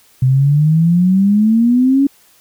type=exponential sweep; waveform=sine; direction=up; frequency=127 to 282.3 Hz; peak=-8 dBFS; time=0.22-2.07 s; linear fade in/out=5 ms; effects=white hiss -50 dBFS RMS until 2.4 s